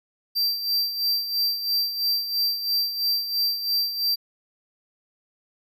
square tone with tremolo, 4699 Hz, D8, in tune, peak -20 dBFS, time 0.35-4.16 s, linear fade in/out 20 ms, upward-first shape sine, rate 3 Hz, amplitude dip 65%, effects none

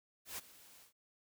white noise with ADSR envelope, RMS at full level -42 dBFS, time 0.25-0.93 s, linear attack 130 ms, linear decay 21 ms, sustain -18 dB, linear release 110 ms, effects none

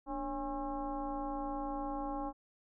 sine tone with frequency modulation, 554.4 Hz, C#5, in tune, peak -35 dBFS, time 0.06-2.33 s, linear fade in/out 50 ms, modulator 263 Hz, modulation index 1.8, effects none

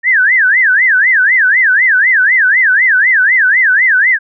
sine tone with vibrato, 1760 Hz, A6, in tune, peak -6 dBFS, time 0.03-4.19 s, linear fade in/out 50 ms, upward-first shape sine, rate 4 Hz, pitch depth 290 cents each way, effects none

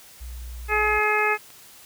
sine tone with pitch glide, 60.6 to 58.84 Hz, B1 to A#1, -32 to +17 cents, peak -33 dBFS, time 0.2-1 s, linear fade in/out 20 ms, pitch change -51 cents, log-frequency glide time 0.38-0.72 s
harmonic tone, 423.6 Hz, G#4, 34 cents sharp, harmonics 1 / 2 / 3 / 4 / 5 / 6, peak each -26 / -26 / -26 / -26 / -26 / -26 dBFS, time 0.68-1.38 s, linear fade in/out 50 ms
click train, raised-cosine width 0.2 ms, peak -29 dBFS, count 6, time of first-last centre 0.72-1.504 s, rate 6.38 Hz
effects white hiss -48 dBFS RMS until 1.85 s

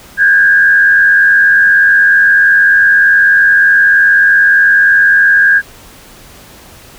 sine tone with frequency modulation, 1618 Hz, G#6, 46 cents flat, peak -4 dBFS, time 0.17-5.62 s, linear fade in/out 50 ms, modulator 83.3 Hz, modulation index 0.71, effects pink hiss -37 dBFS RMS until 6.98 s

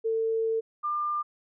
sine tone pair in turn, 448.6 / 1197.6 Hz, A4 / D6, +34 / +33 cents, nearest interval octave + perfect fourth, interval 1699 cents, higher second, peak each -24 / -26 dBFS, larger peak first, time 0.04-0.61 / 0.83-1.23 s, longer first, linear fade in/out 20 ms, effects none

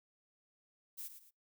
violet noise with echo, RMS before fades -45 dBFS, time 0.97-1.09 s, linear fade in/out 20 ms, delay 110 ms, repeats 2, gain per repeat -9 dB, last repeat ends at 1.31 s, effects noise-tail reverb RT60 0.2 s tail -26 dB re dry

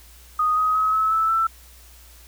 sine tone with pitch steps, 1242 / 1259.3 / 1276.9 / 1294.7 / 1312.8 / 1331.1 Hz, D#6 / D#6 / D#6 / E6 / E6 / E6, -3 / +20 / +44 / -32 / -8 / +16 cents, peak -17 dBFS, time 0.39-1.47 s, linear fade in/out 5 ms, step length 180 ms, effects added 60 Hz sine -47 dBFS peak until 2.27 s + white hiss -50 dBFS RMS until 2.27 s

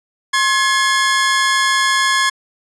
sawtooth tone pair together, 1068.4 / 1696 Hz, C6 / G#6, +36 / +36 cents, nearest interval minor sixth, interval 800 cents, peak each -12 / -12 dBFS, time 0.33-2.3 s, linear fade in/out 10 ms, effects resampled to 22050 Hz

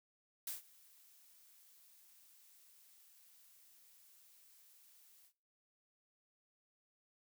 blue noise with ADSR envelope, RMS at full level -41 dBFS, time 0.47-5.33 s, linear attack 3 ms, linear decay 140 ms, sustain -24 dB, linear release 82 ms, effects noise-tail reverb RT60 0.4 s tail -20 dB re dry

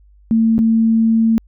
sine tone with dropouts, 225.1 Hz, A3, 40 cents sharp, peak -10 dBFS, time 0.31-1.38 s, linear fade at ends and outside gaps 0 ms, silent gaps 0.581-0.59 s, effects added 50 Hz sine -45 dBFS peak until 1.47 s

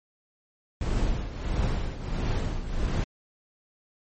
brown noise with tremolo, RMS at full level -24 dBFS, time 0.81-3.04 s, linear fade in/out 2 ms, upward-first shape triangle, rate 1.5 Hz, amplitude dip 75%, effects MP3 32 kbps

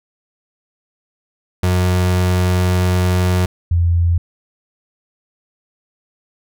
35% pulse / sine tone pair in turn, 90.8 / 85.5 Hz, F#2 / F2, -32 / -36 cents, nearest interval minor second, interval 104 cents, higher first, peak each -11 dBFS, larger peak neither, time 1.63-3.46 / 3.71-4.18 s, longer first, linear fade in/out 5 ms, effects none

